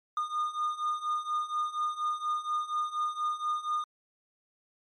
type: beating tone pair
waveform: triangle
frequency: 1218 / 1222.2 Hz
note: D#6 / D#6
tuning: -37 / -31 cents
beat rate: 4.2 Hz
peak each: -32 / -29 dBFS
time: 0.17-3.84 s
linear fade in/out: 2 ms
effects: MP3 48 kbps